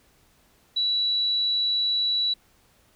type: tone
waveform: sine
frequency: 3931 Hz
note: B7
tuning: 9 cents flat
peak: -21 dBFS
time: 0.76-2.34 s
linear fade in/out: 10 ms
effects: pink hiss -61 dBFS RMS until 2.95 s